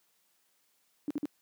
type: tone bursts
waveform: sine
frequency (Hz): 293.7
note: D4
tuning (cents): 0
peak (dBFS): -29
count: 3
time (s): 1.08-1.255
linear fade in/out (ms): 0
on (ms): 25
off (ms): 50
effects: white hiss -72 dBFS RMS until 1.41 s + high-pass 150 Hz 12 dB/octave